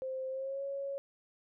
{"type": "tone with pitch glide", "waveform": "sine", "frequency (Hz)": [523.3, 553.8], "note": ["C5", "C#5"], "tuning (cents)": [0, -2], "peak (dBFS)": -35, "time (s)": [0.02, 0.98], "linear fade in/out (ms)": 0, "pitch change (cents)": 98, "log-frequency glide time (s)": [0.29, 0.63], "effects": []}